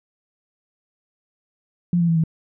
sine tone with pitch steps, 174.61 / 169.93 / 165.38 / 160.95 Hz, F3 / F3 / E3 / E3, 0 / -47 / +6 / -41 cents, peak -15 dBFS, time 1.93-2.238 s, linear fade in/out 2 ms, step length 77 ms, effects none

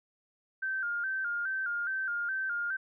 sine tone with vibrato, 1480 Hz, F#6, in tune, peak -30 dBFS, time 0.62-2.77 s, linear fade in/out 10 ms, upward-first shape square, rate 2.4 Hz, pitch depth 80 cents each way, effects none

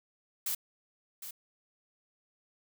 blue noise with echo, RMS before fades -33 dBFS, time 0.46-0.55 s, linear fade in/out 5 ms, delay 760 ms, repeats 1, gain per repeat -10 dB, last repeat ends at 1.31 s, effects none

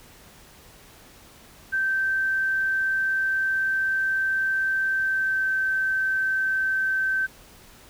sine tone with pitch glide, 1556 to 1547 Hz, G6 to G6, -13 to -23 cents, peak -21 dBFS, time 1.72-7.27 s, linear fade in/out 20 ms, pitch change -10 cents, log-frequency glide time 4.95-5.47 s, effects pink hiss -50 dBFS RMS until 7.89 s

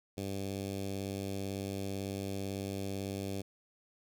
10% pulse tone with notch filter, 98 Hz, G2, in tune, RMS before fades -38 dBFS, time 0.17-3.42 s, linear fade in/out 10 ms, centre 1400 Hz, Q 0.68, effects none

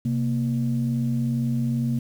sine tone pair together, 130.81 / 233.1 Hz, C3 / A#3, 0 / 0 cents, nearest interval minor seventh, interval 1000 cents, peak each -23 dBFS, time 0.05-1.99 s, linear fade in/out 5 ms, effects tanh soft clip ceiling -15 dBFS + 8-bit

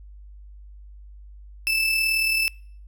35% pulse tone with amplitude modulation, 2637 Hz, E7, in tune, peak -17 dBFS, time 1.67-2.48 s, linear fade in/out 0 ms, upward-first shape sine, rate 38.6 Hz, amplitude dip 40%, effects noise-tail reverb RT60 0.6 s tail -26 dB re dry + added 50 Hz sine -41 dBFS peak until 2.87 s

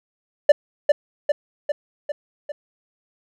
triangle tone with echo, 587.3 Hz, D5, in tune, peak -4 dBFS, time 0.49-0.52 s, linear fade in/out 5 ms, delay 400 ms, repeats 5, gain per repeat -4 dB, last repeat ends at 2.52 s, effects none

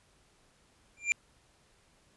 square tone with exponential growth, 2378 Hz, D7, 21 cents sharp, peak -21 dBFS, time 0.97-1.12 s, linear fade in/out 0 ms, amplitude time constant 31 ms, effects pink hiss -66 dBFS RMS until 2.16 s + resampled to 24000 Hz

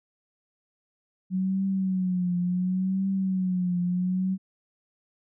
sine tone with vibrato, 185 Hz, F#3, in tune, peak -23 dBFS, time 1.3-4.38 s, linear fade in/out 50 ms, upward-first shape triangle, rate 0.7 Hz, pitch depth 86 cents each way, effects none

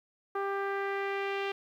sawtooth tone with low-pass filter sweep, 395.4 Hz, G4, 15 cents sharp, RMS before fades -33 dBFS, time 0.35-1.52 s, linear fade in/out 5 ms, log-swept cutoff 1300 to 2900 Hz, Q 2.2, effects 11-bit

